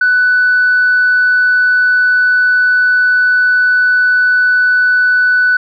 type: tone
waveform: sine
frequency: 1491 Hz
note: F#6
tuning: 13 cents sharp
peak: -6 dBFS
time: 0.01-5.57 s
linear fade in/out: 5 ms
effects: tanh soft clip ceiling -4 dBFS